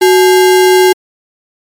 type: tone with sample-and-hold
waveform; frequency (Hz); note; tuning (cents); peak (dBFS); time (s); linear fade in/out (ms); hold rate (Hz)
sine; 370; F#4; 0; -3; 0.01-0.93; 10; 1225
effects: MP3 64 kbps